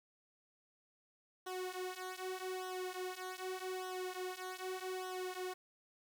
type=tone with flanger; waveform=sawtooth; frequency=370 Hz; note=F#4; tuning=in tune; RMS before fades=-43 dBFS; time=1.46-5.54 s; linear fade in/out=10 ms; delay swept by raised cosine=0.42 to 5.82 ms; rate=0.83 Hz; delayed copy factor=-0.9; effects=11-bit